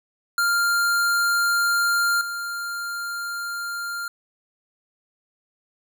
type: tone with level steps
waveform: square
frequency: 1396.9 Hz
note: F6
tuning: in tune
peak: -19 / -28 dBFS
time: 0.38-4.08 s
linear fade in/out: 2 ms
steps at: 2.21 s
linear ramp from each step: 2 ms
effects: none